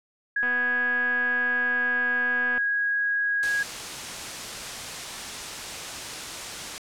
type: tone with pitch glide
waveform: sine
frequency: 1661.2 to 1650.7 Hz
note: G#6 to G#6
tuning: 0 to -11 cents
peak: -22 dBFS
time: 0.36-3.63 s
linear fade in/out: 5 ms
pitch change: -11 cents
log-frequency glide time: 0.89-2.05 s
type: click train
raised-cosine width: 0.5 ms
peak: -21 dBFS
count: 534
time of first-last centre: 0.43-2.579 s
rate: 248 Hz
type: noise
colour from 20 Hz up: white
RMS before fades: -34 dBFS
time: 3.43-6.78 s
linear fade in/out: 0 ms
effects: low-pass 8000 Hz 12 dB/octave